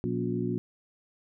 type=harmonic tone with a mistuned harmonic; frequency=59.8 Hz; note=A#1; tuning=45 cents sharp; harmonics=2 / 3 / 4 / 5 / 6; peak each=-34 / -33 / -33 / -36 / -33 dBFS; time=0.04-0.58 s; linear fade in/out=0 ms; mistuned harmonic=5; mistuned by=-81 cents; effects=none